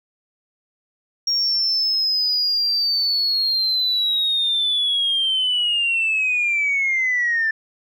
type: linear sweep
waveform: sine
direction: down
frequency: 5588 to 1760 Hz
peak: -16 dBFS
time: 1.27-7.51 s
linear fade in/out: 5 ms
effects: tanh soft clip ceiling -13 dBFS